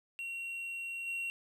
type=tone with level steps; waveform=triangle; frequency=2741 Hz; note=F7; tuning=33 cents flat; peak=-36 / -33 dBFS; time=0.19-1.3 s; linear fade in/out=0 ms; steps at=1.06 s; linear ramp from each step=20 ms; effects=none